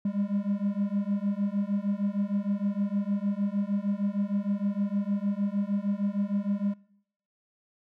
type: beating tone pair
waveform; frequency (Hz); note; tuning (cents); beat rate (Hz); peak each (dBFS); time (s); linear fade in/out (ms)
triangle; 198.4 / 204.9; G3 / G#3; +21 / -23; 6.5; -27; 0.05-6.74; 5
effects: noise-tail reverb RT60 0.7 s tail -21 dB re dry